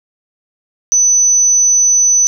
sine tone, 6000 Hz, F#8, 23 cents sharp, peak -7 dBFS, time 0.92-2.27 s, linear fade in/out 0 ms, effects none

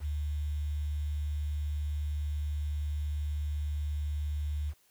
sine tone with quantisation, 74.2 Hz, D2, 18 cents sharp, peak -30 dBFS, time 0-4.74 s, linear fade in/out 50 ms, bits 9, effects white hiss -67 dBFS RMS until 4.9 s

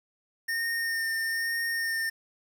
square tone with vibrato, 1826 Hz, A#6, 36 cents flat, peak -28 dBFS, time 0.48-2.1 s, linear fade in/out 10 ms, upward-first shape sine, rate 1.1 Hz, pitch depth 16 cents each way, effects 9-bit

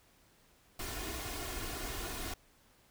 pink noise with comb filter, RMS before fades -40 dBFS, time 0.79-2.34 s, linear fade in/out 5 ms, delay 2.8 ms, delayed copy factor +0.6, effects pink hiss -66 dBFS RMS until 2.9 s

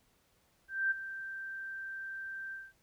sine tone with ADSR envelope, 1568 Hz, G6, in tune, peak -26 dBFS, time 0.68-2.73 s, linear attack 230 ms, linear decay 17 ms, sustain -13 dB, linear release 210 ms, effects pink hiss -71 dBFS RMS until 2.82 s

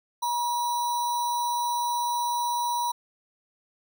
sine tone with sample-and-hold, 958 Hz, A#5, 47 cents sharp, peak -24 dBFS, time 0.22-2.92 s, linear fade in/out 10 ms, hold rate 4900 Hz, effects none

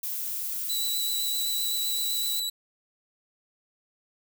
violet noise, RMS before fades -32 dBFS, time 0.03-2.4 s, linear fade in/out 5 ms
sawtooth tone with vibrato, 3951 Hz, B7, in tune, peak -25 dBFS, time 0.69-2.5 s, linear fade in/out 10 ms, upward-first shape triangle, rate 7.8 Hz, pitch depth 20 cents each way
effects none

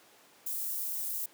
white high-pass noise, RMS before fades -35 dBFS, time 0.46-1.26 s, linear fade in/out 5 ms, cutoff 12000 Hz, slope 12 dB/octave, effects pink hiss -59 dBFS RMS until 1.33 s + high-pass 300 Hz 12 dB/octave

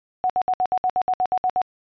sine tone bursts, 740 Hz, F#5, in tune, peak -17 dBFS, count 12, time 0.24-1.617 s, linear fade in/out 0 ms, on 57 ms, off 63 ms, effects resampled to 11025 Hz

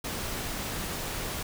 pink noise, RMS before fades -34 dBFS, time 0.04-1.43 s, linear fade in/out 5 ms, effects none

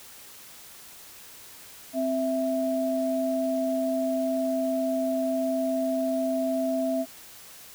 sine tone pair together, 261.6 / 659.3 Hz, C4 / E5, 0 / 0 cents, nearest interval octave + major third, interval 1600 cents, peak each -27 / -26 dBFS, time 1.93-7.06 s, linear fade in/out 50 ms, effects white hiss -47 dBFS RMS until 7.74 s

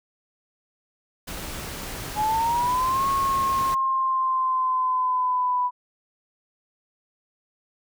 pink noise, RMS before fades -34 dBFS, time 1.27-3.75 s, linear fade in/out 10 ms
sine linear two-way sweep, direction up then down, 836 to 1094 to 988 Hz, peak -20 dBFS, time 2.15-5.71 s, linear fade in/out 50 ms, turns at 3.07 s
effects none

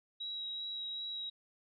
sine tone with vibrato, 3855 Hz, B7, 43 cents flat, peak -38 dBFS, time 0.2-1.3 s, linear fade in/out 10 ms, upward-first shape sine, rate 2.6 Hz, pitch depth 10 cents each way, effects none

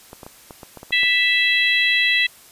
clicks, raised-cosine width 1 ms, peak -22 dBFS, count 9, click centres 0.131 / 0.232 / 0.265 / 0.508 / 0.632 / 0.773 / 0.831 / 0.907 / 1.033 s
harmonic tone, 659.3 Hz, E5, in tune, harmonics 3 / 4 / 5 / 6, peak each -18 / -20 / -22 / -24 dBFS, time 0.92-2.27 s, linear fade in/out 10 ms
effects white hiss -47 dBFS RMS until 2.51 s + resampled to 32000 Hz

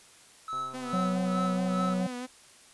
triangle tone with tremolo, 1300 Hz, E6, 24 cents flat, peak -28 dBFS, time 0.48-1.94 s, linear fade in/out 2 ms, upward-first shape sine, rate 2.4 Hz, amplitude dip 100%
click train, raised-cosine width 1 ms, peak -34 dBFS, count 194, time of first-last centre 0.53-2.015 s, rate 130 Hz
sawtooth tone with vibrato, 250.8 Hz, B3, 27 cents sharp, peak -31 dBFS, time 0.73-2.27 s, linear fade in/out 20 ms, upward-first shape sine, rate 4.7 Hz, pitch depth 42 cents each way
harmonic tone, 184.6 Hz, F#3, 4 cents flat, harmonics 1 / 3 / 4, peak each -27 / -35 / -40 dBFS, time 0.93-2.07 s, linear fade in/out 5 ms
effects white hiss -55 dBFS RMS until 2.73 s + resampled to 24000 Hz

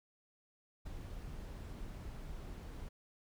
brown noise with ADSR envelope, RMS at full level -43 dBFS, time 0.85-2.89 s, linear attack 14 ms, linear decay 18 ms, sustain -3 dB, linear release 9 ms, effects none

